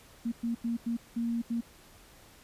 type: tone bursts at uneven times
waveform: sine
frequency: 233.1 Hz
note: A#3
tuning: in tune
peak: -28 dBFS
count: 6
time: 0.25-0.32 / 0.43-0.55 / 0.64-0.77 / 0.86-0.97 / 1.16-1.42 / 1.5-1.61 s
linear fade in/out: 10 ms
effects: pink hiss -56 dBFS RMS until 2.43 s + resampled to 32000 Hz